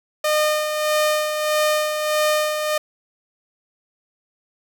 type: tone with tremolo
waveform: sawtooth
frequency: 609 Hz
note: D#5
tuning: 37 cents flat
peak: -12 dBFS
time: 0.24-2.78 s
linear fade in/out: 5 ms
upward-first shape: sine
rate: 1.6 Hz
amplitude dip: 50%
effects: none